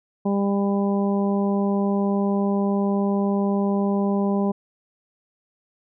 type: harmonic tone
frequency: 199.6 Hz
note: G3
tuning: 32 cents sharp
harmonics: 1 / 2 / 3 / 4 / 5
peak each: -20 / -26 / -30 / -32 / -34 dBFS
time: 0.25-4.52 s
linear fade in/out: 10 ms
effects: none